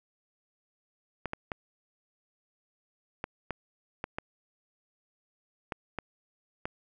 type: clicks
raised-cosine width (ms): 0.5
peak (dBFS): -18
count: 10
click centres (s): 1.257 / 1.334 / 1.518 / 3.241 / 3.507 / 4.041 / 4.185 / 5.722 / 5.987 / 6.655
effects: none